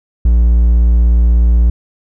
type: tone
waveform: triangle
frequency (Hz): 58.27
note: A#1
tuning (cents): 0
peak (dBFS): -4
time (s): 0.25-1.7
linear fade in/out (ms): 5
effects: none